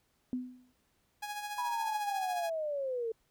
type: tone with exponential decay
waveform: sine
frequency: 251.4 Hz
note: B3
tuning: 31 cents sharp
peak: -29 dBFS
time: 0.33-0.73 s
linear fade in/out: 1 ms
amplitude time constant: 85 ms
type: tone with tremolo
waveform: sawtooth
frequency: 830.6 Hz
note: G#5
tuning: in tune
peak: -32 dBFS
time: 1.22-2.5 s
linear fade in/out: 10 ms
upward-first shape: sine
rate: 14 Hz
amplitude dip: 50%
type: linear sweep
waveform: sine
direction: down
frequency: 987.8 to 440 Hz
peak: -32 dBFS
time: 1.58-3.12 s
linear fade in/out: 5 ms
effects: pink hiss -74 dBFS RMS until 3.3 s